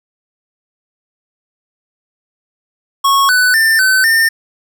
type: tone with pitch steps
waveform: square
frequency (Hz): 1101 / 1496 / 1790 / 1524 / 1809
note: C#6 / F#6 / A6 / G6 / A6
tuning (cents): -12 / +19 / +29 / -49 / +48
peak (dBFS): -9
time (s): 3.04-4.29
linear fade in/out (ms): 10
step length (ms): 250
effects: none